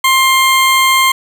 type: tone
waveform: 20% pulse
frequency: 1057 Hz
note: C6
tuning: 17 cents sharp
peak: -3 dBFS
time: 0.04-1.12 s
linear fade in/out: 5 ms
effects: 7-bit